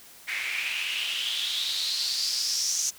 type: noise with band-pass filter sweep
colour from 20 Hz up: white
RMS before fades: -29 dBFS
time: 0.27-2.91 s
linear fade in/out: 20 ms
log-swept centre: 2100 to 6300 Hz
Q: 5.8
effects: white hiss -50 dBFS RMS until 2.98 s